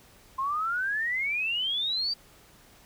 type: exponential sweep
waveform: sine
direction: up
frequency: 1045 to 4720 Hz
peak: -26 dBFS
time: 0.38-2.14 s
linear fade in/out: 10 ms
effects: pink hiss -56 dBFS RMS until 2.85 s